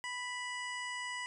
harmonic tone with a mistuned harmonic, 987.8 Hz, B5, in tune, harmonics 1 / 2 / 3 / 5 / 6 / 7 / 8 / 9, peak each -43 / -40 / -46 / -53 / -58 / -58 / -52 / -56 dBFS, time 0.04-1.26 s, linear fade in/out 0 ms, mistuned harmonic 3, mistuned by -20 cents, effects none

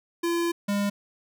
square tone pair in turn, 340.6 / 202.5 Hz, F4 / G#3, -43 / -43 cents, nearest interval major sixth, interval 900 cents, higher first, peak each -24 dBFS, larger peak neither, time 0.23-0.52 / 0.68-0.9 s, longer first, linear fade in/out 10 ms, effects none

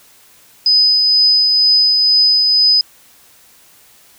sine tone with tremolo, 5010 Hz, D#8, 11 cents sharp, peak -7 dBFS, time 0.66-2.81 s, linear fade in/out 2 ms, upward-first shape triangle, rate 2.1 Hz, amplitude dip 30%, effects white hiss -47 dBFS RMS until 4.18 s

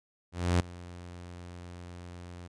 sawtooth tone with ADSR envelope, 88 Hz, F2, 14 cents sharp, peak -18 dBFS, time 0.32-2.48 s, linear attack 280 ms, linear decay 10 ms, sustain -21 dB, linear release 16 ms, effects resampled to 22050 Hz

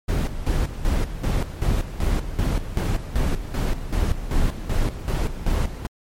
brown noise with tremolo, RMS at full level -20 dBFS, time 0.08-5.87 s, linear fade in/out 10 ms, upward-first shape square, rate 2.6 Hz, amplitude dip 70%, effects MP3 64 kbps

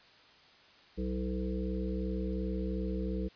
harmonic tone with a mistuned harmonic, 62.8 Hz, B1, 30 cents sharp, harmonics 1 / 3 / 5 / 7 / 8, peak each -35 / -36 / -40 / -41 / -44 dBFS, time 0.97-3.29 s, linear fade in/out 20 ms, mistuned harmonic 5, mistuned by +48 cents, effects white hiss -59 dBFS RMS until 3.35 s + resampled to 11025 Hz

